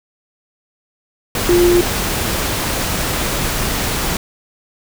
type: tone in noise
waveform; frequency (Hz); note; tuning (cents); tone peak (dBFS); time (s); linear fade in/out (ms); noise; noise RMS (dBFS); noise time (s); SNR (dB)
sine; 350.6; F4; +7; -9; 1.49-1.81; 2; pink; -19; 1.35-4.17; +7
effects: none